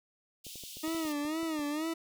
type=high-pass noise; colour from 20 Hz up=pink; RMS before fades=-46 dBFS; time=0.44-1.13 s; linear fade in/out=10 ms; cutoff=2800 Hz; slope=48 dB/octave
type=clicks; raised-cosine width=2 ms; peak=-37 dBFS; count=10; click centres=0.467 / 0.557 / 0.637 / 0.77 / 0.879 / 0.948 / 1.052 / 1.251 / 1.431 / 1.593 s
type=tone with vibrato; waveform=40% pulse; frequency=308.8 Hz; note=D#4; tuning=13 cents flat; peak=-31 dBFS; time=0.83-1.94 s; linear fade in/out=10 ms; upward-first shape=sine; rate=2.1 Hz; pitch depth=110 cents each way
effects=none